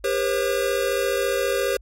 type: tone cluster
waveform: square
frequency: 400.3 / 484.4 / 539 Hz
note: G4 / B4 / C#5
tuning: +36 / -34 / -49 cents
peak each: -26 / -27 / -25 dBFS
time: 0.04-1.77 s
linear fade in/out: 5 ms
effects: added 50 Hz sine -45 dBFS peak until 1.81 s + AAC 48 kbps